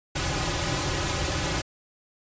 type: noise with comb filter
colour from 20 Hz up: pink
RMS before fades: -27 dBFS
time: 0.15-1.62 s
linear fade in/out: 10 ms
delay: 4.4 ms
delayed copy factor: -0.9
effects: resampled to 16000 Hz